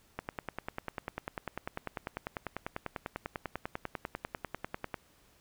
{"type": "click train", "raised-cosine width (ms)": 0.5, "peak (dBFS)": -20, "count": 49, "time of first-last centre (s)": [0.19, 4.942], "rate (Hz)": 10.1, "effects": ["pink hiss -65 dBFS RMS until 5.4 s"]}